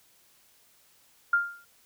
sine tone with exponential decay, 1400 Hz, F6, 4 cents sharp, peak -17 dBFS, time 1.33-1.65 s, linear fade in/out 5 ms, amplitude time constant 68 ms, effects white hiss -62 dBFS RMS until 1.85 s

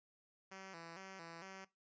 5% pulse tone with vibrato, 178.7 Hz, F3, 40 cents sharp, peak -39 dBFS, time 0.51-1.65 s, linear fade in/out 10 ms, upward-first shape square, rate 2.2 Hz, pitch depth 120 cents each way, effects noise-tail reverb RT60 0.2 s tail -19 dB re dry + resampled to 16000 Hz

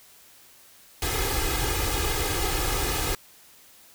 pink noise with comb filter, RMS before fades -26 dBFS, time 1.02-3.15 s, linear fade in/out 2 ms, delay 2.4 ms, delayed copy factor +1, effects white hiss -53 dBFS RMS until 3.94 s

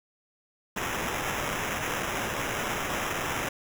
violet noise with sample-and-hold, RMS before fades -31 dBFS, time 0.76-3.49 s, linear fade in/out 5 ms, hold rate 4410 Hz, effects none

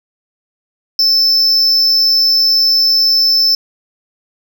triangle tone with amplitude modulation, 5274 Hz, E8, in tune, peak -5 dBFS, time 0.99-3.55 s, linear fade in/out 2 ms, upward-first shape sine, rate 242 Hz, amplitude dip 45%, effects none

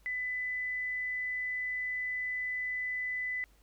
sine tone, 2000 Hz, B6, 21 cents sharp, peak -32 dBFS, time 0.06-3.44 s, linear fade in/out 0 ms, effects added 50 Hz sine -61 dBFS peak until 3.62 s + pink hiss -68 dBFS RMS until 3.62 s

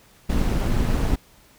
brown noise with amplitude modulation, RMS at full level -18 dBFS, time 0.29-1.16 s, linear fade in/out 10 ms, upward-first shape sine, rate 218 Hz, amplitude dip 60%, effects pink hiss -54 dBFS RMS until 1.58 s

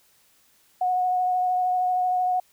sine tone with vibrato, 731 Hz, F#5, 21 cents flat, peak -20 dBFS, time 0.81-2.4 s, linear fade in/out 5 ms, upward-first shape triangle, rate 13 Hz, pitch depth 17 cents each way, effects white hiss -61 dBFS RMS until 2.52 s

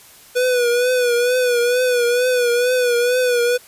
square tone with vibrato, 491.1 Hz, B4, 10 cents flat, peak -15 dBFS, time 0.35-3.58 s, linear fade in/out 20 ms, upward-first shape triangle, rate 2.2 Hz, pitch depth 64 cents each way, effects white hiss -45 dBFS RMS until 3.67 s + resampled to 32000 Hz

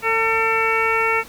harmonic tone, 449.9 Hz, A4, 39 cents sharp, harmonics 1 / 2 / 3 / 4 / 5 / 6, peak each -23 / -24 / -22 / -27 / -21 / -26 dBFS, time 0.02-1.24 s, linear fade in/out 50 ms, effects pink hiss -42 dBFS RMS until 1.28 s

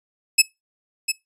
15% pulse tone with echo, 2596 Hz, E7, 27 cents flat, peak -3 dBFS, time 0.38-0.42 s, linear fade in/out 10 ms, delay 700 ms, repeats 1, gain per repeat -9 dB, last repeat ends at 1.12 s, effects noise-tail reverb RT60 0.2 s tail -21 dB re dry + resampled to 32000 Hz

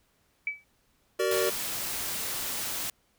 sine tone with exponential decay, 2296 Hz, D7, 40 cents flat, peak -24 dBFS, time 0.47-0.64 s, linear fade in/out 2 ms, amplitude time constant 36 ms
square chord, Gb augmented, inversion none, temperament equal with one note detuned, 378 / 466.2 / 587.3 Hz, Gb4 / Bb4 / D5, +37 / 0 / 0 cents, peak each -29 / -30 / -31 dBFS, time 1.19-1.5 s, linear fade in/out 10 ms
white noise, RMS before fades -33 dBFS, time 1.31-2.9 s, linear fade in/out 2 ms
effects pink hiss -69 dBFS RMS until 3.18 s

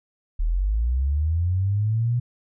sine linear sweep, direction up, 36.71 to 123.1 Hz, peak -19 dBFS, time 0.39-2.2 s, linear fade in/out 10 ms, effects none

